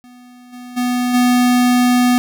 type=tone with level steps; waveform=square; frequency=246.9 Hz; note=B3; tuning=in tune; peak=-40 / -32 / -16 / -11 dBFS; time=0.04-2.18 s; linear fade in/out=0 ms; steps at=0.52 / 0.76 / 1.13 s; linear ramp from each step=20 ms; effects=none